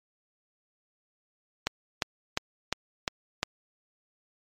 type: click train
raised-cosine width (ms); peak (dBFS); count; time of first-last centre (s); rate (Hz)
0.2; -8; 6; 1.67-3.431; 2.84
effects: MP3 96 kbps